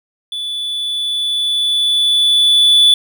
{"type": "tone with level ramp", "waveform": "triangle", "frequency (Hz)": 3464, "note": "A7", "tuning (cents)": -28, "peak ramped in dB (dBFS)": [-19, -4], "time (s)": [0.32, 2.94], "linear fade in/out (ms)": 2, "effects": []}